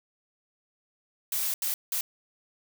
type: noise bursts at uneven times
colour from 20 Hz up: blue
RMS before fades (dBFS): -29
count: 3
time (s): 1.32-1.54 / 1.62-1.74 / 1.92-2.01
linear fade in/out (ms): 2
effects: none